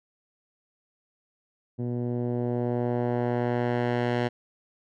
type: tone with low-pass filter sweep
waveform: 10% pulse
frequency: 121.3 Hz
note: B2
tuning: 31 cents flat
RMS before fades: -27 dBFS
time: 1.78-4.29 s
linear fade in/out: 20 ms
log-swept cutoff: 260 to 3100 Hz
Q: 0.74
effects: none